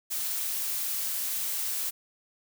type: noise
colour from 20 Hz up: blue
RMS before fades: -31 dBFS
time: 0.1-1.91 s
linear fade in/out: 20 ms
effects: none